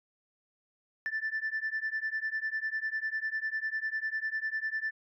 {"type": "beating tone pair", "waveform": "sine", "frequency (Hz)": [1759, 1769], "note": ["A6", "A6"], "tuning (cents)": [-1, 9], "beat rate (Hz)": 10, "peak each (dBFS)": [-33, -33], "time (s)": [1.06, 4.91], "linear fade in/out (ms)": 0, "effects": ["tanh soft clip ceiling -26 dBFS"]}